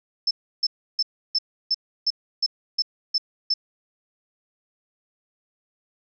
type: tone bursts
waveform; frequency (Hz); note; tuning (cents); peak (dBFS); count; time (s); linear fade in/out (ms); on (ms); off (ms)
sine; 5274; E8; 0; -18; 10; 0.27-3.54; 5; 39; 320
effects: none